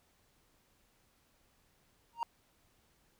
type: tone with exponential growth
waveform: triangle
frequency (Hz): 932.3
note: A#5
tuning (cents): 0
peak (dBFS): -26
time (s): 2.13-2.23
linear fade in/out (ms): 1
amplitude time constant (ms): 20
effects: pink hiss -71 dBFS RMS until 3.19 s